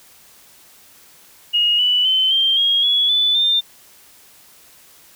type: tone with pitch steps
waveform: sine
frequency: 2872 / 2966 / 3064 / 3165 / 3269 / 3376 / 3487 / 3602 Hz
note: F7 / F#7 / G7 / G7 / G#7 / G#7 / A7 / A7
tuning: +48 / +4 / -40 / +16 / -28 / +28 / -16 / +40 cents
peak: -13 dBFS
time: 1.53-3.61 s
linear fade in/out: 20 ms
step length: 260 ms
effects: white hiss -48 dBFS RMS until 5.15 s